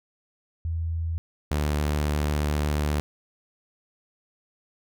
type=tone pair in turn; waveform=sine / sawtooth; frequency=82.41 / 74.32 Hz; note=E2 / D2; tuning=0 / +21 cents; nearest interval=major second; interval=179 cents; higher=first; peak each=-25 / -19 dBFS; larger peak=second; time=0.65-1.18 / 1.51-3 s; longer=second; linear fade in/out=0 ms; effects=none